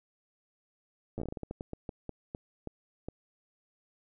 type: slowing click train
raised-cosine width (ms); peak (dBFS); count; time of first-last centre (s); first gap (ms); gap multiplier
2; -24; 18; 1.18-3.086; 9; 1.27
effects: none